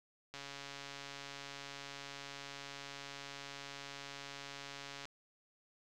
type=click train; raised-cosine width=0.2 ms; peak=-29 dBFS; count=661; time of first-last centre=0.34-5.054 s; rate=140 Hz; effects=none